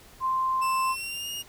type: tone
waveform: sine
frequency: 1045 Hz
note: C6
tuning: 2 cents flat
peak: -23 dBFS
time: 0.2-0.96 s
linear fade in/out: 50 ms
type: tone with pitch glide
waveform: sawtooth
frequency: 2657 to 2848 Hz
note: E7 to F7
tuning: +13 to +33 cents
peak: -29 dBFS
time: 0.61-1.43 s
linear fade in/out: 20 ms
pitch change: +120 cents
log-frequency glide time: 0.84-1.3 s
effects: pink hiss -52 dBFS RMS until 1.48 s